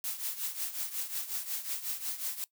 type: noise with tremolo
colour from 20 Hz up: blue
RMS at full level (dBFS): -33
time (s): 0.04-2.44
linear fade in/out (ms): 0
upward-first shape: triangle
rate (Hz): 5.5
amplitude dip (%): 80
effects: noise-tail reverb RT60 0.1 s tail -20 dB re dry